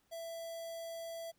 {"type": "tone with notch filter", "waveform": "square", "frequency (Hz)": 664, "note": "E5", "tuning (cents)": 12, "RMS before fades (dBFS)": -44, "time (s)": [0.11, 1.32], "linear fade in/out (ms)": 20, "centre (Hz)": 1800, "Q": 1.9, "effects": ["pink hiss -75 dBFS RMS until 1.38 s"]}